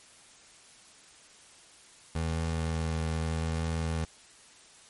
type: tone with vibrato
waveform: 25% pulse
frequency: 81 Hz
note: E2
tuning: 30 cents flat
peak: -25 dBFS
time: 2.15-4.05 s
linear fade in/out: 5 ms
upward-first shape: triangle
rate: 0.82 Hz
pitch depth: 16 cents each way
effects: white hiss -55 dBFS RMS until 4.89 s + MP3 48 kbps